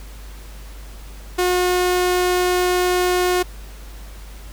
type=tone; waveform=sawtooth; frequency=360.9 Hz; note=F#4; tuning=43 cents flat; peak=-12 dBFS; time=1.38-3.43 s; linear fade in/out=10 ms; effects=added 50 Hz sine -34 dBFS peak until 4.52 s + pink hiss -44 dBFS RMS until 4.52 s